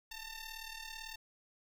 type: ring-modulated tone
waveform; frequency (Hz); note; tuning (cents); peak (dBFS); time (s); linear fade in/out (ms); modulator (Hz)
10% pulse; 901; A5; +41; -33; 0.11-1.16; 5; 920
effects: none